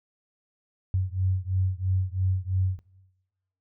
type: beating tone pair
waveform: sine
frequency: 92.3 / 95.3 Hz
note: F#2 / G2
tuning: -4 / -48 cents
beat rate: 3 Hz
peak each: -26 / -27 dBFS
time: 0.94-2.79 s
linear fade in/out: 0 ms
effects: noise-tail reverb RT60 1.0 s tail -19 dB re dry